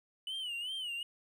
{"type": "tone with vibrato", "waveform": "triangle", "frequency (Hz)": 2960, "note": "F#7", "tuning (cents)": 0, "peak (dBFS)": -35, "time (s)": [0.27, 1.03], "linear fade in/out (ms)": 2, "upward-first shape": "sine", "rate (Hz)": 2.6, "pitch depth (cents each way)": 120, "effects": []}